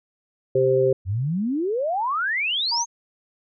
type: harmonic tone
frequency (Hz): 130.81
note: C3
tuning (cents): 0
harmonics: 1 / 3 / 4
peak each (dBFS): -26 / -18 / -20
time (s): 0.55-0.93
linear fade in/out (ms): 5
type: exponential sweep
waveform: sine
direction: up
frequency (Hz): 87.31 to 6620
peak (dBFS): -21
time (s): 1.05-2.86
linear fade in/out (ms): 50
type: tone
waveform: sine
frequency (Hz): 940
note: A#5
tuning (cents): +14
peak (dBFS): -25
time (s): 2.71-2.85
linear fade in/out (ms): 20
effects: none